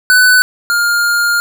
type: tone pair in turn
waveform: square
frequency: 1498 / 1410.1 Hz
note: F#6 / F6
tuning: +21 / +16 cents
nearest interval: minor second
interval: 105 cents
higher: first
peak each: -6 / -11 dBFS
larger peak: first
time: 0.1-0.42 / 0.7-1.4 s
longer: second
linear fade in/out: 0 ms
effects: none